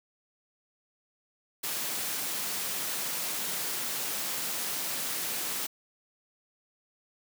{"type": "high-pass noise", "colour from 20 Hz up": "white", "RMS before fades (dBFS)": -33, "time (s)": [1.63, 5.67], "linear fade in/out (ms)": 10, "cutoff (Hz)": 130, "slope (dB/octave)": 24, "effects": []}